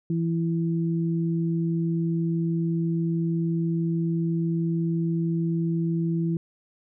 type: tone pair together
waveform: sine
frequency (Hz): 166.2 / 332.4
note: E3 / E4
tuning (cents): +15 / +15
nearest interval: octave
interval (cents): 1200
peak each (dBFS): -23 / -29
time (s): 0.1-6.37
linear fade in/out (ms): 2
effects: none